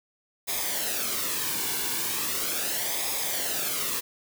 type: noise with flanger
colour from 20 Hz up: white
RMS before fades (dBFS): -29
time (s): 0.47-4.01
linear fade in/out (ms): 20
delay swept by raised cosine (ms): 0.68 to 1.59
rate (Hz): 0.38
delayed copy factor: -0.6
effects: none